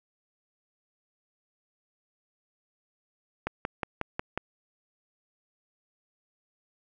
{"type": "click train", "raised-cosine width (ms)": 0.5, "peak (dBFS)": -14, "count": 6, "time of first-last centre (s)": [3.47, 4.376], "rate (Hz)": 5.52, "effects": []}